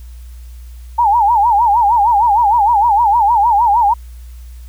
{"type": "tone with vibrato", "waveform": "sine", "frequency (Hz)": 880, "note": "A5", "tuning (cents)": 0, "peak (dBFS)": -8, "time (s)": [0.98, 3.94], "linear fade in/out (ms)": 10, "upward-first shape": "sine", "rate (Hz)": 6.5, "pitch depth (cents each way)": 170, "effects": ["added 60 Hz sine -30 dBFS peak until 4.68 s", "white hiss -50 dBFS RMS until 4.68 s"]}